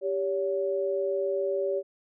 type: tone pair together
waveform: sine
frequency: 393.5 / 566 Hz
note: G4 / C#5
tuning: +7 / +36 cents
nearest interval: tritone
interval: 629 cents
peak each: -28 / -28 dBFS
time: 0.01-1.83 s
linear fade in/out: 50 ms
effects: none